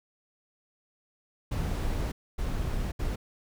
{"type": "noise bursts at uneven times", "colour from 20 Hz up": "brown", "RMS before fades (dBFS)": -30, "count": 3, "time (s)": [[1.51, 2.12], [2.38, 2.92], [2.99, 3.16]], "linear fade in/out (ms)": 10, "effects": []}